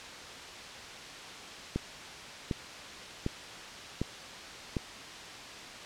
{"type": "click train", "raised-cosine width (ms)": 3, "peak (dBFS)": -17, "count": 5, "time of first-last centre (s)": [1.76, 4.768], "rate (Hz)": 1.33, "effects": ["white hiss -44 dBFS RMS until 5.85 s", "low-pass 5000 Hz 12 dB/octave"]}